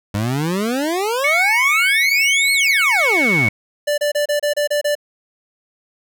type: exponential two-way sweep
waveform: 25% pulse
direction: up then down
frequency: 98 to 4369 to 98 Hz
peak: -14 dBFS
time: 0.14-3.49 s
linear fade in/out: 5 ms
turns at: 2.53 s
type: tone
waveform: sine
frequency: 2217 Hz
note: C#7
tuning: in tune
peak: -14 dBFS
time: 1.24-3.49 s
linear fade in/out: 5 ms
type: tone bursts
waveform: square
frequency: 587.3 Hz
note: D5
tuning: in tune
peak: -16 dBFS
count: 8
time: 3.87-4.953 s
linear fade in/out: 10 ms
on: 110 ms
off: 29 ms
effects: none